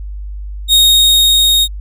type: tone with level ramp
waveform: 40% pulse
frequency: 3729 Hz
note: A#7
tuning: in tune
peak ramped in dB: -4 to -7 dBFS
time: 0.68-1.68 s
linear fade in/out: 50 ms
effects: added 50 Hz sine -22 dBFS peak until 1.8 s